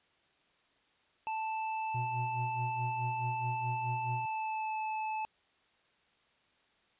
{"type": "tone with pitch glide", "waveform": "square", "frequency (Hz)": [880, 869.9], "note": ["A5", "A5"], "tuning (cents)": [0, -20], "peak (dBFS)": -34, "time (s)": [1.27, 5.25], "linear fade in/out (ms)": 0, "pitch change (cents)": -20, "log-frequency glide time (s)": [4.16, 4.79]}
{"type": "tone with tremolo", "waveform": "triangle", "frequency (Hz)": 121.5, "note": "B2", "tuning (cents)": -28, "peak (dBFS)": -31, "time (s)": [1.94, 4.26], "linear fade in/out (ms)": 10, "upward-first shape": "sine", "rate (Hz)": 4.7, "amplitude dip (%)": 75}
{"effects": ["white hiss -70 dBFS RMS until 6.99 s", "resampled to 8000 Hz"]}